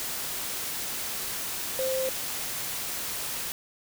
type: tone in noise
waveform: sine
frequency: 523.3 Hz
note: C5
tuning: in tune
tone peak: -26 dBFS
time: 1.79-2.09 s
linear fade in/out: 0 ms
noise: white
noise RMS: -33 dBFS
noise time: 0-3.52 s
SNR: +4 dB
effects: none